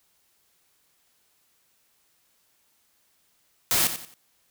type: noise with echo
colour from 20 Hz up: white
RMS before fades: -22 dBFS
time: 3.71-3.87 s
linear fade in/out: 0 ms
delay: 90 ms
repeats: 3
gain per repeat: -10 dB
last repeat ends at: 4.14 s
effects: white hiss -67 dBFS RMS until 4.5 s